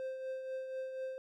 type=tone with tremolo; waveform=triangle; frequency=523.3 Hz; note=C5; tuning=in tune; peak=-34 dBFS; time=0-1.18 s; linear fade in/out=0 ms; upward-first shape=triangle; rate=4.1 Hz; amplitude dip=50%; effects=none